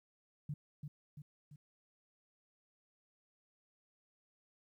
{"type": "tone with echo", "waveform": "sine", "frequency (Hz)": 146.83, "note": "D3", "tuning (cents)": 0, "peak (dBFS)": -37, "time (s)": [0.49, 0.54], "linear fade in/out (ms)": 5, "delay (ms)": 340, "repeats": 3, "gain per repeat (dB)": -5, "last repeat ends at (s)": 1.56, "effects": ["13-bit"]}